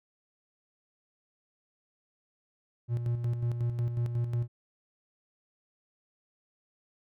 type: tone with tremolo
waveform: triangle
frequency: 119.1 Hz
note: A#2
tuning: 38 cents sharp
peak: -24 dBFS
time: 2.88-4.48 s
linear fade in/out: 50 ms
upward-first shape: square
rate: 5.5 Hz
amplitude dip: 50%
effects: none